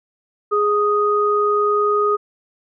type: tone pair together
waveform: sine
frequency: 415.3 / 1244.5 Hz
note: G#4 / D#6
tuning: 0 / 0 cents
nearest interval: octave + perfect fifth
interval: 1900 cents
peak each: -17 dBFS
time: 0.51-2.17 s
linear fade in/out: 20 ms
effects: none